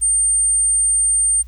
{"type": "tone", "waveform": "sine", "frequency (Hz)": 8780, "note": "C#9", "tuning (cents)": -18, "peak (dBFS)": -13, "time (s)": [0.01, 1.43], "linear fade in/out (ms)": 20, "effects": ["added 59 Hz sine -34 dBFS peak until 1.47 s", "white hiss -58 dBFS RMS until 1.47 s"]}